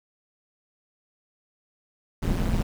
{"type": "noise with amplitude modulation", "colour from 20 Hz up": "brown", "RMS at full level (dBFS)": -20, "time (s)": [2.22, 2.63], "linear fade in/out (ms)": 10, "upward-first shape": "sine", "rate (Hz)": 174, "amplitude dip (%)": 95, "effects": []}